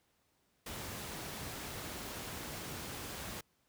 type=noise; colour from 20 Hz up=pink; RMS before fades=-43 dBFS; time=0.66-3.41 s; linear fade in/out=5 ms; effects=pink hiss -75 dBFS RMS until 3.68 s + high-pass 60 Hz 12 dB/octave

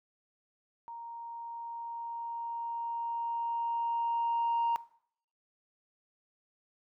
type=tone with level ramp; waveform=sine; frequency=932.3 Hz; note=A#5; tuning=in tune; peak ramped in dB=-41 to -24 dBFS; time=0.88-4.76 s; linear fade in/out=0 ms; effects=noise-tail reverb RT60 0.6 s tail -19 dB re dry + tanh soft clip ceiling -24 dBFS

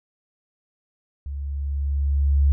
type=tone with level ramp; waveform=sine; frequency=70.3 Hz; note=C#2; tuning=25 cents sharp; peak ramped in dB=-28 to -13 dBFS; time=1.26-2.52 s; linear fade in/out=0 ms; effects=none

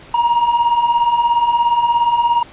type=beating tone pair; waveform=triangle; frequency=932.3 / 949.3 Hz; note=A#5 / A#5; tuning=0 / +31 cents; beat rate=17 Hz; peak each=-17 / -11 dBFS; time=0.14-2.43 s; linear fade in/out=5 ms; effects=pink hiss -40 dBFS RMS until 2.52 s + resampled to 8000 Hz

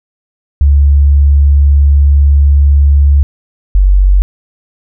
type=tone pair in turn; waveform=sine; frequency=71 / 47.39 Hz; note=C#2 / F#1; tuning=+42 / +42 cents; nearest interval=perfect fifth; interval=700 cents; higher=first; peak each=-3 dBFS; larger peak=neither; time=0.61-3.23 / 3.75-4.22 s; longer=first; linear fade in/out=0 ms; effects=none

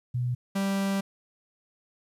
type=tone pair in turn; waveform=sine / 45% pulse; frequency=123.47 / 196 Hz; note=B2 / G3; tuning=0 / 0 cents; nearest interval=minor sixth; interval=800 cents; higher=second; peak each=-25 dBFS; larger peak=neither; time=0.14-0.35 / 0.55-1.01 s; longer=second; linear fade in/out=10 ms; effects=resampled to 32000 Hz + 11-bit

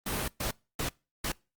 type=noise bursts at uneven times; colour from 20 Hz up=pink; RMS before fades=-32 dBFS; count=4; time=0.06-0.28 / 0.4-0.51 / 0.79-0.89 / 1.24-1.32 s; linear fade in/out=5 ms; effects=noise-tail reverb RT60 0.3 s tail -25 dB re dry + Opus 32 kbps

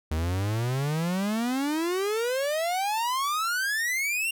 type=exponential sweep; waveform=45% pulse; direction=up; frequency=75.9 to 2806 Hz; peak=-25 dBFS; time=0.11-4.31 s; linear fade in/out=5 ms; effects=none

